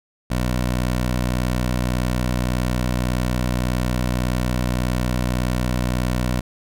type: tone with vibrato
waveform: 15% pulse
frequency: 61.74 Hz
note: B1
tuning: in tune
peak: -13 dBFS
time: 0.3-6.41 s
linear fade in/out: 10 ms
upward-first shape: triangle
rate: 19 Hz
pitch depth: 15 cents each way
effects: none